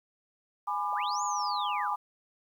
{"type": "chord", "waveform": "sine", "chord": "G# diminished", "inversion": "none", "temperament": "just", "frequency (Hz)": [830.6, 996.7, 1196.1], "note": ["G#5", "B5", "D6"], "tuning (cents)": [0, 16, 31], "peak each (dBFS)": -33, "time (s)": [0.67, 1.96], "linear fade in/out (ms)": 10}
{"type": "linear two-way sweep", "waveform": "sine", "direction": "up then down", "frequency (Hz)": [392, 7040, 644], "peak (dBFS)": -36, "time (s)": [0.92, 1.95], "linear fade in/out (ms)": 20, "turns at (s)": 1.23}
{"effects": ["10-bit"]}